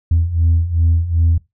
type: beating tone pair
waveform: sine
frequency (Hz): 81.4 / 84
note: E2 / E2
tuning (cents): -21 / +33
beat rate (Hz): 2.6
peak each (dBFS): -16 / -12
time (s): 0.11-1.38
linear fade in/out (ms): 5
effects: noise-tail reverb RT60 0.2 s tail -22 dB re dry + tanh soft clip ceiling -7 dBFS